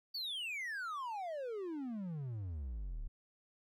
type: exponential sweep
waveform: triangle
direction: down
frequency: 4640 to 32.7 Hz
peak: -37 dBFS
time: 0.14-3.08 s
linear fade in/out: 10 ms
effects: none